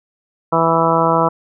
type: harmonic tone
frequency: 164.81 Hz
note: E3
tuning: in tune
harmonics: 1 / 2 / 3 / 4 / 5 / 6 / 7 / 8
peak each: -21 / -22 / -19 / -19 / -22 / -17 / -22 / -20 dBFS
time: 0.52-1.29 s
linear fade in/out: 10 ms
effects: none